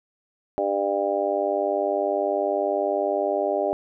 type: harmonic tone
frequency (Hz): 100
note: G2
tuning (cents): +35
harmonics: 3 / 4 / 5 / 6 / 7 / 8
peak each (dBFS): -32 / -27 / -33 / -24 / -30 / -30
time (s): 0.58-3.73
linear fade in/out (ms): 0
effects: none